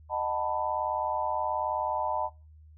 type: chord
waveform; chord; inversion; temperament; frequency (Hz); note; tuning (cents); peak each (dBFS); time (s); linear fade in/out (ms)
sine; B dominant seventh; first; just; 617.4 / 740.8 / 889 / 987.8; D#5 / F#5 / A5 / B5; -14 / +2 / +18 / 0; -33 / -35 / -31 / -33; 0.09-2.3; 50
effects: noise-tail reverb RT60 0.3 s tail -21 dB re dry + added 77 Hz sine -50 dBFS peak until 2.77 s